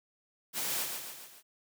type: noise with echo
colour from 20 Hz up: white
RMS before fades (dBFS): -34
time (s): 0.53-0.87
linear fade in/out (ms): 50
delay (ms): 140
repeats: 4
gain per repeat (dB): -5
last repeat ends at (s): 1.43
effects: high-pass 150 Hz 12 dB/octave